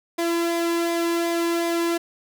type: tone with flanger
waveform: sawtooth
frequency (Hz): 338.4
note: E4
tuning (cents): +45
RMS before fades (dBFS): -23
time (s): 0.18-1.98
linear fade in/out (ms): 10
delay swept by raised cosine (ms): 0.69 to 1.4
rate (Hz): 2.7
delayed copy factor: -0.5
effects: none